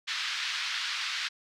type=band-pass noise; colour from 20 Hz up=white; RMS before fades=-33 dBFS; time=0.07-1.29 s; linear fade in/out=20 ms; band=1300 to 4500 Hz; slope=24 dB/octave; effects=none